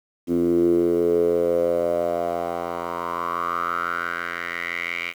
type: tone with band-pass filter sweep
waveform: 10% pulse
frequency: 85.9 Hz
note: F2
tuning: 28 cents flat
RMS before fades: -23 dBFS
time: 0.27-5.14 s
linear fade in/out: 50 ms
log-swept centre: 290 to 2400 Hz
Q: 6.1
effects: 8-bit